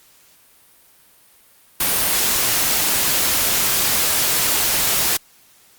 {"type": "noise", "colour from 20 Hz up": "white", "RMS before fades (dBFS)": -18, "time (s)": [1.8, 5.17], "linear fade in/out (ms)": 5, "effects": ["white hiss -52 dBFS RMS until 5.78 s", "Opus 48 kbps"]}